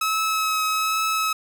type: tone with vibrato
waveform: sawtooth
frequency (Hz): 1288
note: E6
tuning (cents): -41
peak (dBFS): -17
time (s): 0.01-1.33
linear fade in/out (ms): 5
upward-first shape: triangle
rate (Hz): 1.2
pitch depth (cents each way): 17
effects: none